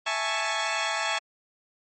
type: chord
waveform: 15% pulse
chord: A major seventh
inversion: second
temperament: equal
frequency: 659.3 / 830.6 / 880 / 1108.7 Hz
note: E5 / G#5 / A5 / C#6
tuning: 0 / 0 / 0 / 0 cents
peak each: -25 dBFS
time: 0.06-1.19 s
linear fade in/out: 10 ms
effects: MP3 32 kbps